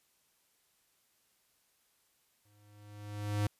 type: tone with exponential growth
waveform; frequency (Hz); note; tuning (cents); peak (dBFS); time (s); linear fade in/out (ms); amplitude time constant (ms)
square; 103.83; G#2; 0; -28; 2.45-3.47; 5; 220
effects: white hiss -73 dBFS RMS until 3.59 s + resampled to 32000 Hz